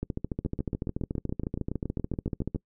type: two click trains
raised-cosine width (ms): 3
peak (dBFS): -17 / -18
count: 36 / 16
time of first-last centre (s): 0.03-2.548 / 0.45-2.56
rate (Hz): 13.9 / 7.11
effects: noise-tail reverb RT60 0.1 s tail -24 dB re dry